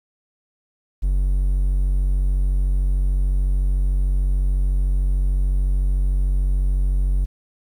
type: tone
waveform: triangle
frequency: 46.82 Hz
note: F#1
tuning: 21 cents sharp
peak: -14 dBFS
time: 1.02-7.26 s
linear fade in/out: 20 ms
effects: 9-bit